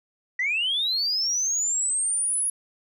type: linear sweep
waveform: sine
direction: up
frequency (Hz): 1915 to 10548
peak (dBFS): -21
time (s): 0.39-2.5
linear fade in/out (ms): 5
effects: tanh soft clip ceiling -18 dBFS